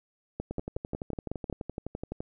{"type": "two click trains", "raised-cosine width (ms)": 2, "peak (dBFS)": [-21, -19], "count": [21, 7], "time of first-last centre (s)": [[0.51, 2.205], [0.4, 1.499]], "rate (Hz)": [11.8, 5.46], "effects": []}